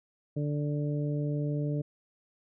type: harmonic tone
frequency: 146.83 Hz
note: D3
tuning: in tune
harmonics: 1 / 2 / 3 / 4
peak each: -29 / -35 / -39 / -41 dBFS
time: 0.36-1.82 s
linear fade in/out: 10 ms
effects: none